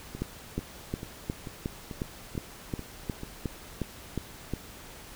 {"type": "two click trains", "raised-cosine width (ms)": 3, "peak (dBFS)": [-17, -24], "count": [13, 8], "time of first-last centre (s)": [[0.22, 4.537], [0.15, 3.234]], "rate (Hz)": [2.78, 2.27], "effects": ["pink hiss -47 dBFS RMS until 5.15 s"]}